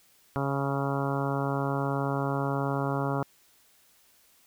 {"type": "harmonic tone", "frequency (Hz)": 138.59, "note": "C#3", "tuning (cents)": 0, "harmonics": [1, 2, 3, 4, 5, 6, 7, 8, 9, 10], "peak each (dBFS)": [-30, -33, -35, -36, -37, -38, -38, -39, -40, -40], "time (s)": [0.36, 3.23], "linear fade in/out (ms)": 0, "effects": ["white hiss -62 dBFS RMS until 4.46 s"]}